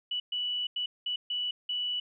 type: tone bursts at uneven times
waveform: sine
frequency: 2956 Hz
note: F#7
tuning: 2 cents flat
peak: -29 dBFS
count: 6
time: 0.11-0.2 / 0.32-0.67 / 0.76-0.86 / 1.06-1.16 / 1.3-1.51 / 1.69-2 s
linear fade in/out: 5 ms
effects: none